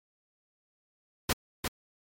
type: noise with echo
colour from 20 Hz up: pink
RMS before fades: -26 dBFS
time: 1.29-1.33 s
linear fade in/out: 5 ms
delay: 350 ms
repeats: 1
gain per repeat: -5 dB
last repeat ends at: 1.68 s
effects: MP3 64 kbps